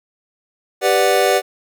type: chord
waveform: square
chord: G major seventh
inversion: none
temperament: equal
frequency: 392 / 493.9 / 587.3 / 740 Hz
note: G4 / B4 / D5 / F#5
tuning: 0 / 0 / 0 / 0 cents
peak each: -19 dBFS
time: 0.81-1.42 s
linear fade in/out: 50 ms
effects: none